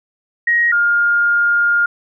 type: tone pair in turn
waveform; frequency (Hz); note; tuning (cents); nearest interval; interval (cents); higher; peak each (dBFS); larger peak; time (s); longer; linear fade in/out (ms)
sine; 1886 / 1412.9; A#6 / F6; +20 / +20; perfect fourth; 500; first; -11; neither; 0.47-0.72 / 0.72-1.86; second; 5
effects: none